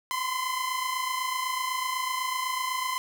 sawtooth tone pair together, 1017 / 1045 Hz, C6 / C6, -50 / -2 cents, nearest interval unison, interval 48 cents, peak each -26 / -28 dBFS, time 0.11-2.98 s, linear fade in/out 0 ms, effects none

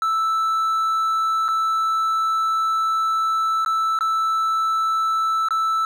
triangle tone with dropouts, 1318.5 Hz, E6, in tune, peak -16 dBFS, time 0.02-5.85 s, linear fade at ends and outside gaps 1 ms, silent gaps 1.482-1.487 / 3.648-3.661 / 3.989-4.008 / 5.486-5.507 s, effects none

